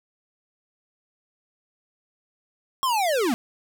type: linear sweep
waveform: square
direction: down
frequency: 1100 to 214.2 Hz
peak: -21 dBFS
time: 2.83-3.34 s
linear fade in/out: 0 ms
effects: none